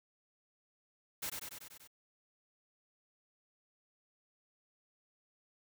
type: noise with echo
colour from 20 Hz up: white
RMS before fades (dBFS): -39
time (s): 1.22-1.3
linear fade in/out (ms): 10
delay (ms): 96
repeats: 6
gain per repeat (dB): -3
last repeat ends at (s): 1.876
effects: none